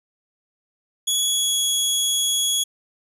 20% pulse tone with pitch glide, 3369 to 3346 Hz, G#7 to G#7, +24 to +12 cents, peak -13 dBFS, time 1.07-2.64 s, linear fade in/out 10 ms, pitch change -12 cents, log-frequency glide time 1.19-1.59 s, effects none

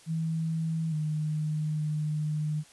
sine tone with pitch steps, 161.7 / 153.5 / 152.3 Hz, E3 / D#3 / D#3, -33 / -23 / -37 cents, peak -27 dBFS, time 0.06-2.64 s, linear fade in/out 50 ms, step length 860 ms, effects white hiss -56 dBFS RMS until 2.72 s + resampled to 24000 Hz

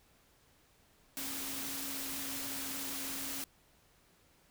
sine tone in noise, 272.6 Hz, C#4, 29 cents flat, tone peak -47 dBFS, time 1.17-3.44 s, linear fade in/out 0 ms, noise white, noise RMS -40 dBFS, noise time 1.17-3.44 s, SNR -10 dB, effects pink hiss -67 dBFS RMS until 4.5 s

